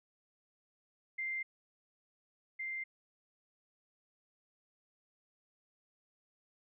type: tone pair in turn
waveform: sine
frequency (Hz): 2093 / 2093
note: C7 / C7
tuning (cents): 0 / 0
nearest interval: unison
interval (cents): 0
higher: neither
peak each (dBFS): -35 / -37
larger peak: first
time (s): 1.18-1.43 / 2.59-2.84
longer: neither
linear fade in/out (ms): 10
effects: none